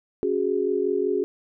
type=chord; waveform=sine; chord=C# suspended fourth; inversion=none; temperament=equal; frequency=277.2 / 370 / 415.3 Hz; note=C#4 / F#4 / G#4; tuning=0 / 0 / 0 cents; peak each=-30 / -24 / -24 dBFS; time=0.23-1.24 s; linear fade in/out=0 ms; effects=none